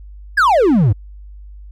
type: exponential sweep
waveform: triangle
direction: down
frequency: 1743 to 91.3 Hz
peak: -7 dBFS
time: 0.37-0.93 s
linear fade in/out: 10 ms
effects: added 50 Hz sine -33 dBFS peak until 1.71 s